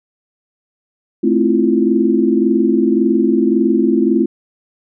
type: chord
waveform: sine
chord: F major seventh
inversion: first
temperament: just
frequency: 218.3 / 261.9 / 327.4 / 349.2 Hz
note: A3 / C4 / E4 / F4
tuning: -13 / +2 / -12 / 0 cents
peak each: -16 dBFS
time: 1.23-4.26 s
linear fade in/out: 10 ms
effects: none